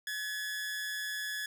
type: tone with amplitude modulation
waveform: sawtooth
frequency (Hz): 1700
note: G#6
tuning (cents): +40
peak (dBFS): -29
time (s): 0.07-1.46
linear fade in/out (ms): 2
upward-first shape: sine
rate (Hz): 180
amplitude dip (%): 50
effects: none